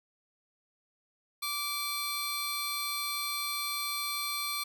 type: tone pair together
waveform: 15% pulse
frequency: 1162 / 4189 Hz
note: D6 / C8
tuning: -19 / +1 cents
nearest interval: octave + minor seventh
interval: 2220 cents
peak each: -28 / -29 dBFS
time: 1.42-4.64 s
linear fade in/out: 10 ms
effects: none